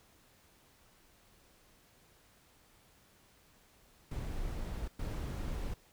brown noise bursts at uneven times, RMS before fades -38 dBFS, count 2, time 4.11-4.88 / 4.99-5.74 s, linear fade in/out 5 ms, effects pink hiss -65 dBFS RMS until 5.92 s

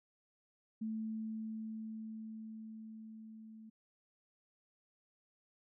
sine tone with level ramp, 220 Hz, A3, in tune, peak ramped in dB -36 to -51 dBFS, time 0.81-3.7 s, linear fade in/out 10 ms, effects none

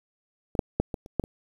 clicks, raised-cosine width 2 ms, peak -19 / -6 / -8 / -17 / -30 / -10 / -22 dBFS, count 7, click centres 0.552 / 0.592 / 0.8 / 0.942 / 1.061 / 1.197 / 1.239 s, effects 8-bit

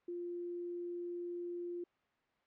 sine tone, 349.2 Hz, F4, in tune, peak -39 dBFS, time 0.08-1.84 s, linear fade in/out 5 ms, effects white hiss -75 dBFS RMS until 2.46 s + low-pass 2000 Hz 12 dB/octave

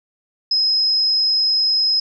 sine tone, 5110 Hz, D#8, 45 cents sharp, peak -14 dBFS, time 0.51-2 s, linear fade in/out 5 ms, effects none

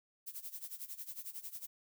violet noise with tremolo, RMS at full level -43 dBFS, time 0.26-1.67 s, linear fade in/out 20 ms, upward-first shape sine, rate 11 Hz, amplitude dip 85%, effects none

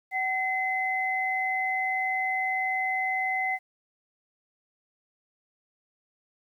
sine tone pair together, 756.6 / 2045 Hz, F#5 / C7, +38 / -40 cents, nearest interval octave + perfect fourth, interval 1722 cents, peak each -29 / -27 dBFS, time 0.11-3.59 s, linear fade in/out 50 ms, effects 10-bit

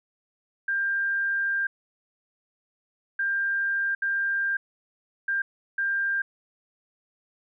sine tone bursts at uneven times, 1593 Hz, G6, 27 cents sharp, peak -23 dBFS, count 5, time 0.68-1.67 / 3.19-3.95 / 4.02-4.57 / 5.28-5.42 / 5.78-6.22 s, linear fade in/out 5 ms, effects none

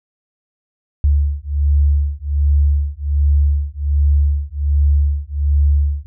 sine beating tone pair, 71.5 / 72.8 Hz, D2 / D2, -46 / -15 cents, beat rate 1.3 Hz, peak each -15 dBFS, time 1.04-6.06 s, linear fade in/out 0 ms, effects none

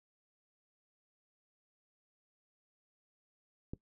click, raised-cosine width 3 ms, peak -27 dBFS, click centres 3.735 s, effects noise-tail reverb RT60 0.1 s tail -19 dB re dry

